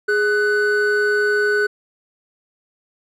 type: tone pair together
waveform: triangle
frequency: 415.3 / 1494.6 Hz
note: G#4 / F#6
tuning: 0 / +17 cents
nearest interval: octave + minor seventh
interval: 2217 cents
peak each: -16 dBFS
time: 0.08-1.67 s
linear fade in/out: 10 ms
effects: none

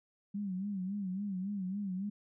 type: tone with vibrato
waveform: sine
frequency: 194.2 Hz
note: G3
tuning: 16 cents flat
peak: -34 dBFS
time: 0.34-2.1 s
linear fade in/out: 10 ms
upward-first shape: sine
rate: 3.6 Hz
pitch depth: 110 cents each way
effects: none

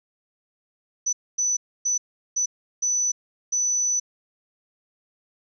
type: tone bursts at uneven times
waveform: sine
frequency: 5980 Hz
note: F#8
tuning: 17 cents sharp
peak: -20 dBFS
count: 6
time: 1.06-1.13 / 1.38-1.57 / 1.85-1.98 / 2.36-2.46 / 2.82-3.12 / 3.52-4 s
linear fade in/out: 10 ms
effects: none

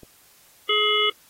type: click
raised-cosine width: 2 ms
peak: -30 dBFS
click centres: 0.033 s
type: harmonic tone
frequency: 422.5 Hz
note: G#4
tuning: 30 cents sharp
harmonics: 1 / 3 / 5 / 7 / 8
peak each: -25 / -25 / -25 / -22 / -26 dBFS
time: 0.69-1.1 s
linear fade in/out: 5 ms
effects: white hiss -55 dBFS RMS until 1.29 s + AAC 48 kbps

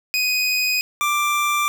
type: tone pair in turn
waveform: 25% pulse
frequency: 2498 / 1178.9 Hz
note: D#7 / D6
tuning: +6 / +6 cents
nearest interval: octave + minor second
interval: 1300 cents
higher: first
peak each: -14 dBFS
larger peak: neither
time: 0.14-0.81 / 1.01-1.68 s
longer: neither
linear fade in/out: 0 ms
effects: none

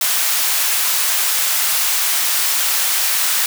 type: high-pass noise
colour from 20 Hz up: white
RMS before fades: -17 dBFS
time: 0.01-3.46 s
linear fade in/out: 2 ms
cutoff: 870 Hz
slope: 12 dB/octave
effects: none

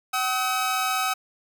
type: tone pair together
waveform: sawtooth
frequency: 759.3 / 1277 Hz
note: F#5 / D#6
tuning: +45 / +45 cents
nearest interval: major sixth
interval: 900 cents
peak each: -23 / -21 dBFS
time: 0.13-1.14 s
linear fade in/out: 10 ms
effects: none

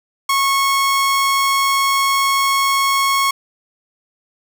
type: tone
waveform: sawtooth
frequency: 1097 Hz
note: C#6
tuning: 18 cents flat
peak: -10 dBFS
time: 0.29-3.31 s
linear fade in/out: 5 ms
effects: none

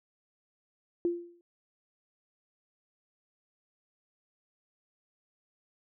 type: tone with exponential decay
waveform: sine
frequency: 345.7 Hz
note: F4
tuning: 18 cents flat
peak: -23 dBFS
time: 1.05-1.41 s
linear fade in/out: 1 ms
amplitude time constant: 77 ms
effects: none

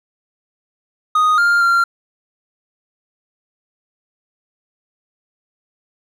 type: tone with pitch steps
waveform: triangle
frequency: 1243 / 1401 / 1382 Hz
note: D#6 / F6 / F6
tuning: -2 / +5 / -19 cents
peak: -9 dBFS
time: 1.15-1.84 s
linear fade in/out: 5 ms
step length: 230 ms
effects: none

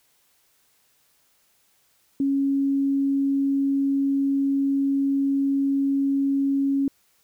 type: tone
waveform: sine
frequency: 275.9 Hz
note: C#4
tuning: 8 cents flat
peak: -19 dBFS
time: 2.2-6.88 s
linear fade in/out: 2 ms
effects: white hiss -64 dBFS RMS until 7.23 s

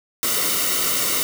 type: noise with comb filter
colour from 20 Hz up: white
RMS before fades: -21 dBFS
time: 0.23-1.23 s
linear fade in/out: 0 ms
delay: 1.2 ms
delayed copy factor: -0.7
effects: none

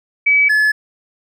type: tone pair in turn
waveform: sine / triangle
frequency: 2286 / 1715.7 Hz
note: D7 / A6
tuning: -47 / -44 cents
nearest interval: perfect fourth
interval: 497 cents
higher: first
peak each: -9 dBFS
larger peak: neither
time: 0.26-0.49 / 0.49-0.72 s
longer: neither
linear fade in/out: 10 ms
effects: none

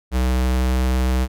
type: tone with pitch glide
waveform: square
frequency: 63.3 to 63.7 Hz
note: B1 to C2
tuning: +43 to -46 cents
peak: -17 dBFS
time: 0.11-1.28 s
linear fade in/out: 50 ms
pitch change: +11 cents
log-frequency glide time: 0.26-0.91 s
effects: none

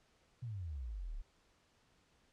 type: exponential sweep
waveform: sine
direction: down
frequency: 127.2 to 32.12 Hz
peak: -40 dBFS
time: 0.42-1.22 s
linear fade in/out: 10 ms
effects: pink hiss -72 dBFS RMS until 2.32 s + low-pass 7000 Hz 12 dB/octave

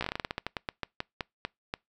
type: slowing click train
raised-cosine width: 0.3 ms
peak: -15 dBFS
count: 19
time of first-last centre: 0.01-1.739 s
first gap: 15 ms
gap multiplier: 1.19
effects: noise-tail reverb RT60 0.2 s tail -26 dB re dry

